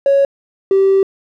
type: tone pair in turn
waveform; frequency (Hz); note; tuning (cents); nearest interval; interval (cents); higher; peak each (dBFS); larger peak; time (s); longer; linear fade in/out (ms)
triangle; 554.4 / 388; C#5 / G4; 0 / -18; tritone; 618; first; -5; neither; 0.06-0.25 / 0.71-1.03; second; 2
effects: tanh soft clip ceiling -5 dBFS